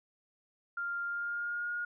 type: tone with pitch glide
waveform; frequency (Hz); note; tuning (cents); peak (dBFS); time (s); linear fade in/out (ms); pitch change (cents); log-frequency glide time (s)
sine; 1396.9 to 1431.2; F6 to F6; 0 to +42; -33; 0.77-1.85; 5; +42; 1.04-1.71
effects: none